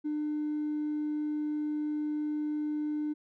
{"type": "tone with hard clipping", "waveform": "sine", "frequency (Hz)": 300.5, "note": "D4", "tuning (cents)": 40, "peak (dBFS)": -30, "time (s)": [0.04, 3.14], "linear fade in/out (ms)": 20, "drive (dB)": 1, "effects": []}